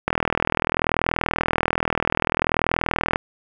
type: click train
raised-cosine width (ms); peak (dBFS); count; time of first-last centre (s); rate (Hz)
0.5; -3; 126; 0.08-3.159; 40.6
effects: none